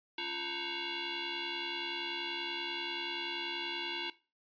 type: tone with frequency modulation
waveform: sine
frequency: 275.8 Hz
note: C#4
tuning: 9 cents flat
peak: -35 dBFS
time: 0.18-4.1 s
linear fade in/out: 2 ms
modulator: 622 Hz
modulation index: 5.8
effects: noise-tail reverb RT60 0.3 s tail -17 dB re dry + resampled to 11025 Hz